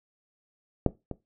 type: clicks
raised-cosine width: 2 ms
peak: -7 / -20 dBFS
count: 2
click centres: 0.863 / 1.113 s
effects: noise-tail reverb RT60 0.2 s tail -17 dB re dry